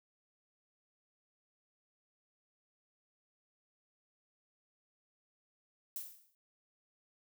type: noise with exponential decay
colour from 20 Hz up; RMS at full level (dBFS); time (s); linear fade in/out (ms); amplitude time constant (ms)
violet; -39; 5.96-6.35; 1; 83
effects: none